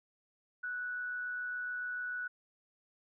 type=tone with amplitude modulation; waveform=sine; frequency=1477 Hz; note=F#6; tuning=3 cents flat; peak=-34 dBFS; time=0.63-2.28 s; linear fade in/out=10 ms; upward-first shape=sine; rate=127 Hz; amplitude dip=35%; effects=none